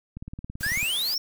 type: click train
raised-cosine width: 5 ms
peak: -24 dBFS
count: 13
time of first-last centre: 0.17-0.829 s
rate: 18.2 Hz
type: noise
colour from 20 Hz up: white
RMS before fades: -38 dBFS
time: 0.6-1.15 s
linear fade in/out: 10 ms
type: exponential sweep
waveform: square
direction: up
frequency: 1568 to 5588 Hz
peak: -25 dBFS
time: 0.63-1.18 s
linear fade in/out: 2 ms
effects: none